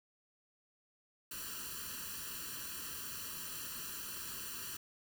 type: noise with comb filter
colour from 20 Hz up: white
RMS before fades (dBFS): -44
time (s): 1.31-4.77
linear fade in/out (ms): 5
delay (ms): 0.69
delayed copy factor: +0.95
effects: none